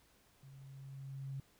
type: tone with level ramp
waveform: sine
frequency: 135.8 Hz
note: C#3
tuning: 35 cents flat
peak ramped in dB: -54 to -39 dBFS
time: 0.43-1.4 s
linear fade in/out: 2 ms
effects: pink hiss -69 dBFS RMS until 1.59 s